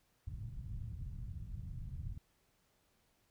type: low-pass noise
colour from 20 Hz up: white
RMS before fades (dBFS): -44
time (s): 0.27-2.18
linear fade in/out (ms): 5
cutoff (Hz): 120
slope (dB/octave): 24
effects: pink hiss -75 dBFS RMS until 3.3 s